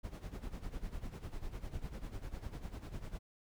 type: noise with tremolo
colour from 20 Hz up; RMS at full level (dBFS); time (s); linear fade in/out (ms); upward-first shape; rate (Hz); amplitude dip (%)
brown; -41; 0.03-3.19; 20; sine; 10; 75
effects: none